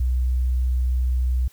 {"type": "tone", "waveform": "sine", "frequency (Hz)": 62.7, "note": "B1", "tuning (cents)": 27, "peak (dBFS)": -18, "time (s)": [0, 1.48], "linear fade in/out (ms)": 5, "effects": ["white hiss -55 dBFS RMS until 1.52 s"]}